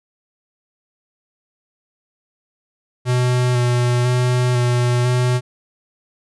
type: tone with vibrato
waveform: square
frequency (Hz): 123.47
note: B2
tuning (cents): 0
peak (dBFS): -15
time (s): 3.05-5.41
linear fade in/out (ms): 50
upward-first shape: square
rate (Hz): 1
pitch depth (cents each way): 16
effects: resampled to 24000 Hz